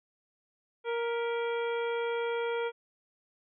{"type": "harmonic tone with a mistuned harmonic", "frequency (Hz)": 467.7, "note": "A#4", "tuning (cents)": 6, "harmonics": [1, 2, 3, 4, 5, 6, 7], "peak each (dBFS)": [-30, -38, -40, -47, -43, -57, -47], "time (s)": [0.84, 2.72], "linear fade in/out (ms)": 50, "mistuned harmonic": 4, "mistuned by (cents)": 74, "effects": []}